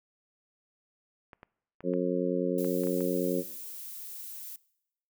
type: clicks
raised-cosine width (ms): 0.5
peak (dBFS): -32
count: 8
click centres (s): 1.332 / 1.431 / 1.806 / 1.937 / 2.646 / 2.836 / 2.871 / 3.007
type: harmonic tone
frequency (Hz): 90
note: F#2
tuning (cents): -47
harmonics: 2 / 3 / 4 / 5 / 6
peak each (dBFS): -32 / -32 / -32 / -32 / -32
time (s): 1.83-3.44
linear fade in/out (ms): 50
type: noise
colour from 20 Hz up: violet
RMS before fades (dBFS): -42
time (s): 2.58-4.56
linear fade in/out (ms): 2
effects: noise-tail reverb RT60 0.8 s tail -22 dB re dry